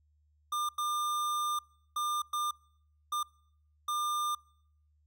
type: tone bursts at uneven times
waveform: square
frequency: 1200 Hz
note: D6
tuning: 37 cents sharp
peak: -31 dBFS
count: 6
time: 0.52-0.69 / 0.78-1.59 / 1.96-2.22 / 2.33-2.51 / 3.12-3.23 / 3.88-4.35 s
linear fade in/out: 5 ms
effects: noise-tail reverb RT60 0.7 s tail -26 dB re dry + added 75 Hz sine -66 dBFS peak until 5.06 s